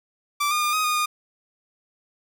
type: tone with pitch steps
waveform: sawtooth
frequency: 1168 / 1216 / 1206 / 1255 / 1228 / 1221 Hz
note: D6 / D#6 / D6 / D#6 / D#6 / D#6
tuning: -10 / -40 / +46 / +15 / -23 / -33 cents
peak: -17 dBFS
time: 0.4-1.06 s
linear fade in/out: 10 ms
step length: 110 ms
effects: none